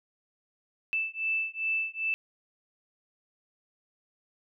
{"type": "beating tone pair", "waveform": "sine", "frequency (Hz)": [2640, 2642.5], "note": ["E7", "E7"], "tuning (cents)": [2, 4], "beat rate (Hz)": 2.5, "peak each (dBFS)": -31, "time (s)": [0.93, 2.14], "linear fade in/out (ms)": 0, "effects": []}